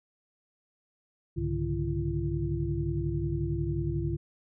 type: tone cluster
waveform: sine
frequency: 65.9 / 104.5 / 139.1 / 150.2 / 339.5 Hz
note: C2 / G#2 / C#3 / D3 / F4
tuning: +13 / +11 / +6 / +39 / -49 cents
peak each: -34 / -34 / -35 / -33 / -34 dBFS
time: 1.36-4.17 s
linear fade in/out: 20 ms
effects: none